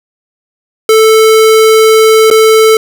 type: tone with dropouts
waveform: square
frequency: 440 Hz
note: A4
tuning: in tune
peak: -3 dBFS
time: 0.89-2.77 s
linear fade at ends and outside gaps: 2 ms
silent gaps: 2.302-2.311 s
effects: none